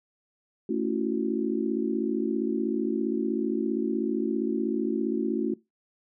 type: chord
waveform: sine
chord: F# minor seventh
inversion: first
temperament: just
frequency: 222 / 277.5 / 333 / 370 Hz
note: A3 / C#4 / E4 / F#4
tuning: +16 / +2 / +18 / 0 cents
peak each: -30 dBFS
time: 0.69-5.54 s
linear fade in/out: 5 ms
effects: noise-tail reverb RT60 0.2 s tail -20 dB re dry